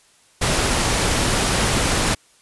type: noise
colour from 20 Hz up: pink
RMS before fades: -19 dBFS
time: 0.41-2.15 s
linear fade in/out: 10 ms
effects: white hiss -55 dBFS RMS until 2.41 s + resampled to 24000 Hz